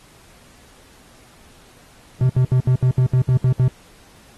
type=tone bursts; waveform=triangle; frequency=127.6 Hz; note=C3; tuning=43 cents flat; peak=-10 dBFS; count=10; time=2.21-3.681 s; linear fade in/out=2 ms; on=85 ms; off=69 ms; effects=pink hiss -50 dBFS RMS until 4.37 s + AAC 32 kbps